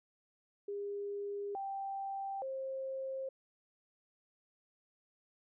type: tone with pitch steps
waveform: sine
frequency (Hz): 405 / 784 / 532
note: G#4 / G5 / C5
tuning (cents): -43 / 0 / +29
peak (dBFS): -37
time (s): 0.68-3.29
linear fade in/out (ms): 5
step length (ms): 870
effects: none

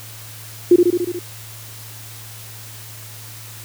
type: tone with echo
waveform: sine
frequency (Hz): 352.1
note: F4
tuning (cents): +14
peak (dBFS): -5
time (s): 0.71-0.76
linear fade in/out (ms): 5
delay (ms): 72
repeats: 6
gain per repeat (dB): -3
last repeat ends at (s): 1.192
effects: added 110 Hz sine -38 dBFS peak until 3.64 s + white hiss -38 dBFS RMS until 3.64 s

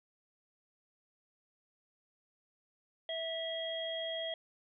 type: harmonic tone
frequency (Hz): 654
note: E5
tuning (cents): -14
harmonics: 1 / 3 / 5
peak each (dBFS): -38 / -46 / -39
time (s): 3.09-4.34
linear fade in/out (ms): 2
effects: none

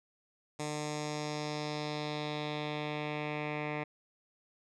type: tone with low-pass filter sweep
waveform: 10% pulse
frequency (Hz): 150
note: D3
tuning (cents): +37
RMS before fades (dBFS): -37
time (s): 0.59-3.84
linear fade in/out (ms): 10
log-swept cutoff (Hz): 7600 to 2200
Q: 2.4
effects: none

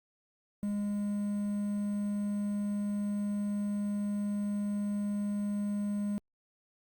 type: tone with quantisation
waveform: triangle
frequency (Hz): 205.2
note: G#3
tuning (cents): -21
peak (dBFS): -28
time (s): 0.63-6.18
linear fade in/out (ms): 0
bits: 9
effects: Opus 48 kbps

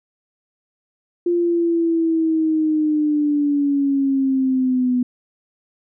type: linear sweep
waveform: sine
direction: down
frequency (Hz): 349.2 to 246.9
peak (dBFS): -15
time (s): 1.26-5.03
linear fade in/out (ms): 5
effects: none

